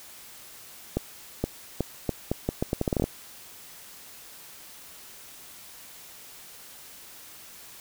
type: accelerating click train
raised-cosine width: 2 ms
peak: -11 dBFS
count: 15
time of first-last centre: 0.97-3.04 s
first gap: 470 ms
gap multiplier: 0.78
effects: white hiss -47 dBFS RMS until 7.8 s